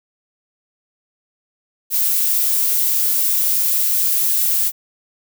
violet noise, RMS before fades -17 dBFS, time 1.9-4.72 s, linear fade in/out 50 ms, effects none

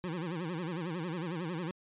25% pulse tone with vibrato, 169.9 Hz, F3, 47 cents flat, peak -31 dBFS, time 0.04-1.71 s, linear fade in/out 0 ms, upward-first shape sine, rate 11 Hz, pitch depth 160 cents each way, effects resampled to 8000 Hz

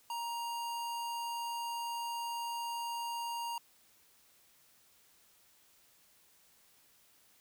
square tone, 938 Hz, A#5, 11 cents sharp, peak -37 dBFS, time 0.1-3.58 s, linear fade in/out 2 ms, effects white hiss -66 dBFS RMS until 7.4 s

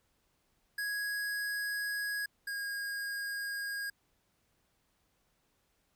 square tone pair in turn, 1661.2 / 1631.7 Hz, G#6 / G#6, 0 / -31 cents, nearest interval unison, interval 31 cents, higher first, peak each -34 / -36 dBFS, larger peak first, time 0.78-2.26 / 2.47-3.9 s, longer first, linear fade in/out 5 ms, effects pink hiss -75 dBFS RMS until 5.95 s

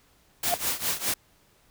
white noise with tremolo, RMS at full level -25 dBFS, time 0.43-1.14 s, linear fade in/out 5 ms, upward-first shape triangle, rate 4.9 Hz, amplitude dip 90%
sine tone with exponential growth, 698.5 Hz, F5, in tune, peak -17 dBFS, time 0.45-0.54 s, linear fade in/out 0 ms, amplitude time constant 18 ms
effects pink hiss -62 dBFS RMS until 1.7 s

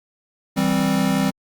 square chord, C major, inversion first, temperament equal, 164.81 / 196 / 261.6 Hz, E3 / G3 / C4, 0 / 0 / 0 cents, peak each -25 / -21 / -22 dBFS, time 0.56-1.31 s, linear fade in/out 20 ms, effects Opus 48 kbps

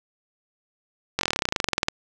slowing click train, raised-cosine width 0.2 ms, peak -4 dBFS, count 21, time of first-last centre 1.19-1.884 s, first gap 21 ms, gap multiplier 1.05, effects none

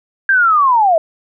sine linear sweep, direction down, 1610 to 622.3 Hz, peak -8 dBFS, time 0.29-0.98 s, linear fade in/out 2 ms, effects none

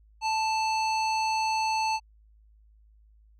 square tone with low-pass filter, 880 Hz, A5, in tune, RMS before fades -27 dBFS, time 0.21-2 s, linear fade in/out 50 ms, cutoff 5300 Hz, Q 1.5, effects added 53 Hz sine -55 dBFS peak until 3.39 s

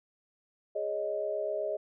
sine chord, Ab suspended fourth, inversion none, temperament equal, 415.3 / 554.4 / 622.3 Hz, Ab4 / Db5 / Eb5, 0 / 0 / 0 cents, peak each -36 / -37 / -32 dBFS, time 0.75-1.77 s, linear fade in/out 10 ms, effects none

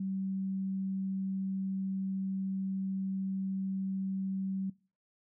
sine tone, 191.9 Hz, G3, 37 cents flat, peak -32 dBFS, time 0-4.7 s, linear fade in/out 5 ms, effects noise-tail reverb RT60 0.4 s tail -22 dB re dry

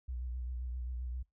sine tone with vibrato, 61.74 Hz, B1, in tune, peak -36 dBFS, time 0.08-1.23 s, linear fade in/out 10 ms, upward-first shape sine, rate 7.6 Hz, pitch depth 51 cents each way, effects noise-tail reverb RT60 0.2 s tail -25 dB re dry

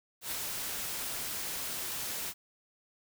white noise with ADSR envelope, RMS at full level -35 dBFS, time 0.21-2.34 s, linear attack 100 ms, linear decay 53 ms, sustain -2 dB, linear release 51 ms, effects none

